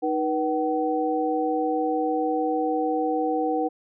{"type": "tone cluster", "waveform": "sine", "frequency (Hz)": [310.8, 484.3, 760], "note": ["D#4", "B4", "F#5"], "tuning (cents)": [-2, -34, 46], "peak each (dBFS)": -26, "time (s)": [0.02, 3.69], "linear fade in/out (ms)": 20, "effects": []}